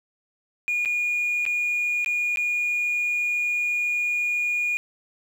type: tone with dropouts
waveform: sine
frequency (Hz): 2438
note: D#7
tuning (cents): -36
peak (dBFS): -20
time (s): 0.68-4.77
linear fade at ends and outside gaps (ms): 0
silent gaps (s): 0.85-0.857 / 1.453-1.463 / 2.046-2.061 / 2.359-2.372
effects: tanh soft clip ceiling -19 dBFS + 8-bit